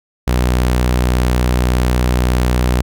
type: tone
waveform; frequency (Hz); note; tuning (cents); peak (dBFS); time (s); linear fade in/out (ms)
sawtooth; 61.74; B1; 0; -8; 0.27-2.82; 10
effects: none